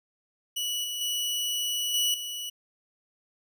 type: tone with level steps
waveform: sawtooth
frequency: 2943 Hz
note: F#7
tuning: 10 cents flat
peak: -25 / -28 / -24 / -20 / -30 dBFS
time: 0.56-2.5 s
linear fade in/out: 10 ms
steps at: 0.84 / 1.01 / 1.94 / 2.14 s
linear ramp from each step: 2 ms
effects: none